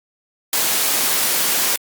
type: noise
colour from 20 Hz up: white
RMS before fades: -18 dBFS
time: 0.53-1.76 s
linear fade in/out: 2 ms
effects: high-pass 200 Hz 12 dB/octave + Opus 48 kbps